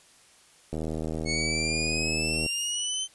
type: click train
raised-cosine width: 2 ms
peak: -19 dBFS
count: 138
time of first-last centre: 0.73-2.462 s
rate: 79.1 Hz
type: exponential sweep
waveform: 20% pulse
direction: up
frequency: 2195 to 3100 Hz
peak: -22 dBFS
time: 1.25-3.08 s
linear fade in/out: 50 ms
effects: white hiss -57 dBFS RMS until 3.14 s + resampled to 24000 Hz